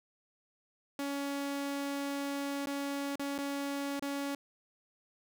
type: tone with dropouts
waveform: sawtooth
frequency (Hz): 280.8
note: C#4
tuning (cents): +22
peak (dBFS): -30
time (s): 0.99-4.35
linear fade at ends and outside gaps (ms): 2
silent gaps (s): 2.659-2.67 / 3.157-3.195 / 3.38-3.386 / 3.995-4.023
effects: none